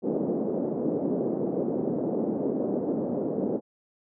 pink band-pass noise, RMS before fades -28 dBFS, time 0.02-3.61 s, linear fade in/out 50 ms, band 210 to 520 Hz, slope 24 dB/octave, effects none

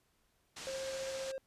white low-pass noise, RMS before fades -47 dBFS, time 0.56-1.32 s, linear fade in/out 10 ms, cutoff 7300 Hz, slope 24 dB/octave
triangle tone with tremolo, 533 Hz, C5, 32 cents sharp, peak -35 dBFS, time 0.67-1.38 s, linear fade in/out 0 ms, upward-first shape triangle, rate 15 Hz, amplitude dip 30%
effects pink hiss -75 dBFS RMS until 1.46 s + resampled to 32000 Hz

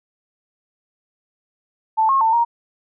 sine tone with pitch steps, 881 / 1081 / 894 / 938 Hz, A5 / C#6 / A5 / A#5, +2 / -44 / +27 / +11 cents, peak -13 dBFS, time 1.97-2.45 s, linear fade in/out 20 ms, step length 120 ms, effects none

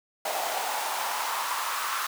pink noise with high-pass filter sweep, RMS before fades -30 dBFS, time 0.25-2.07 s, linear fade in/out 5 ms, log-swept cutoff 690 to 1200 Hz, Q 3.6, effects none

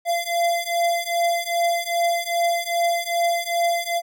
square beating tone pair, 685 / 687.5 Hz, F5 / F5, -34 / -27 cents, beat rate 2.5 Hz, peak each -24 / -23 dBFS, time 0.05-4.02 s, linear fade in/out 50 ms, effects none

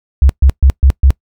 sine tone bursts, 67 Hz, C2, 42 cents sharp, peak -3 dBFS, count 5, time 0.22-1.105 s, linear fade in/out 0 ms, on 73 ms, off 130 ms, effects noise-tail reverb RT60 0.1 s tail -24 dB re dry

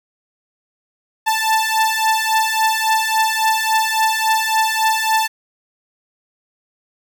sawtooth beating tone pair, 880 / 883.6 Hz, A5 / A5, 0 / +7 cents, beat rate 3.6 Hz, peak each -14 dBFS, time 1.26-5.28 s, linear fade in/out 20 ms, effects none

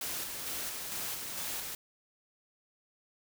white noise with tremolo, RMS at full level -37 dBFS, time 0.01-1.75 s, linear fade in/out 2 ms, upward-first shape square, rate 2.2 Hz, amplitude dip 30%, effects none

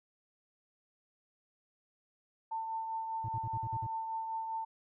sine tone with tremolo, 895 Hz, A5, 29 cents sharp, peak -33 dBFS, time 2.51-4.65 s, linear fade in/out 10 ms, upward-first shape triangle, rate 5 Hz, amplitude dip 40%
triangle tone bursts, 112.8 Hz, A2, 44 cents sharp, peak -34 dBFS, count 7, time 3.24-3.868 s, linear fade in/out 5 ms, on 46 ms, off 51 ms
effects none

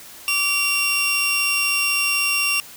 sawtooth tone pair together, 1158.8 / 2756 Hz, D6 / F7, -24 / -24 cents, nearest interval octave + minor third, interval 1500 cents, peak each -25 / -15 dBFS, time 0.28-2.6 s, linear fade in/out 0 ms, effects white hiss -41 dBFS RMS until 2.76 s

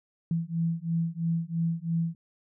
sine beating tone pair, 164.81 / 167.81 Hz, E3 / E3, 0 / +31 cents, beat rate 3 Hz, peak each -29 / -29 dBFS, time 0.31-2.15 s, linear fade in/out 2 ms, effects none

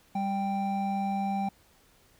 triangle tone pair together, 197.8 / 785.1 Hz, G3 / G5, +16 / +2 cents, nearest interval 2 octaves, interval 2386 cents, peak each -28 dBFS, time 0.15-1.49 s, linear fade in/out 5 ms, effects pink hiss -62 dBFS RMS until 2.19 s

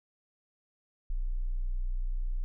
sine tone, 30.54 Hz, B0, 18 cents flat, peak -28 dBFS, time 1.1-2.44 s, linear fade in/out 0 ms, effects none

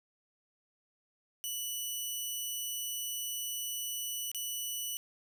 10% pulse tone with dropouts, 2960 Hz, F#7, in tune, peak -27 dBFS, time 1.44-4.97 s, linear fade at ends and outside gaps 0 ms, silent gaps 4.316-4.347 s, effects none

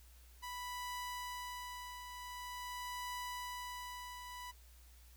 sawtooth tone with tremolo, 987.8 Hz, B5, in tune, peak -37 dBFS, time 0.42-4.52 s, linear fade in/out 20 ms, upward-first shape triangle, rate 0.46 Hz, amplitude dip 55%, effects added 60 Hz sine -58 dBFS peak until 5.16 s + white hiss -66 dBFS RMS until 5.16 s

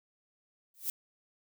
violet noise with exponential growth, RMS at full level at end -29 dBFS, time 0.74-0.9 s, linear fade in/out 2 ms, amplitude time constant 34 ms, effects none

